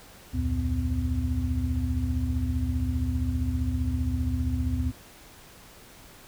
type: tone cluster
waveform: sine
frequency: 69.5 / 84.7 / 115.1 / 253.9 Hz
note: C#2 / E2 / A#2 / B3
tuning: +5 / +48 / -22 / +48 cents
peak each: -28 / -29 / -33 / -31 dBFS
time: 0.33-4.92 s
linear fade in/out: 20 ms
effects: pink hiss -50 dBFS RMS until 6.27 s